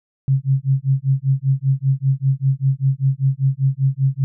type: tone with tremolo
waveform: sine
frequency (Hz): 135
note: C#3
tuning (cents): -45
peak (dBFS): -11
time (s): 0.28-4.24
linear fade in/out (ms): 0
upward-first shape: sine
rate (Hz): 5.1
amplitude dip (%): 100
effects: none